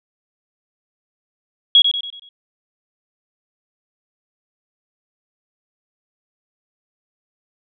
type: tone with echo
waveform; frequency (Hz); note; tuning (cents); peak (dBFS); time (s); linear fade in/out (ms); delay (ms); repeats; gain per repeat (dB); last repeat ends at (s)
sine; 3322; G#7; 0; -6; 1.75-1.82; 2; 94; 5; -7; 2.29
effects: none